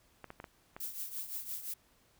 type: clicks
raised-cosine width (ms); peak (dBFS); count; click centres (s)
0.5; -30; 5; 0.243 / 0.304 / 0.401 / 0.442 / 0.765
type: noise with tremolo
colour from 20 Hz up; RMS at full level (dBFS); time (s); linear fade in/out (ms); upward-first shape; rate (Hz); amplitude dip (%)
violet; -38; 0.8-1.74; 5; triangle; 5.8; 75
effects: pink hiss -68 dBFS RMS until 2.19 s